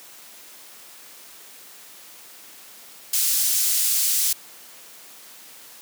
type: high-pass noise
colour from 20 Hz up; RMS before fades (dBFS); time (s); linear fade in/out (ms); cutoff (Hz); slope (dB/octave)
pink; -21; 3.13-4.33; 5; 6500; 12
effects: white hiss -45 dBFS RMS until 5.81 s + high-pass 200 Hz 12 dB/octave